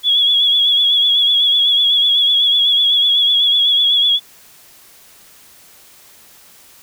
sine tone with vibrato, 3363 Hz, G#7, 21 cents sharp, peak -10 dBFS, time 0.03-4.2 s, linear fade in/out 50 ms, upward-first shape triangle, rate 8 Hz, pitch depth 54 cents each way, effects white hiss -45 dBFS RMS until 6.82 s

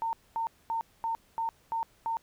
sine tone bursts, 910 Hz, A#5, 42 cents flat, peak -28 dBFS, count 7, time 0.02-2.17 s, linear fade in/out 0 ms, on 110 ms, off 230 ms, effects pink hiss -64 dBFS RMS until 2.22 s

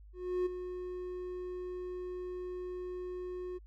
triangle tone with ADSR envelope, 362.4 Hz, F#4, 36 cents flat, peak -26 dBFS, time 0.13-3.59 s, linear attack 330 ms, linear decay 14 ms, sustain -10 dB, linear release 23 ms, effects added 51 Hz sine -51 dBFS peak until 3.66 s

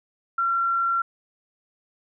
sine tone, 1366 Hz, F6, 39 cents flat, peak -20 dBFS, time 0.38-1.02 s, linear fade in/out 5 ms, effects none

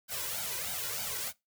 white noise with flanger, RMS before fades -36 dBFS, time 0.08-1.33 s, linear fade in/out 50 ms, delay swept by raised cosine 1.3 to 2.07 ms, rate 3.2 Hz, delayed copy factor +0.95, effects noise-tail reverb RT60 0.2 s tail -21 dB re dry + high-pass 60 Hz 12 dB/octave

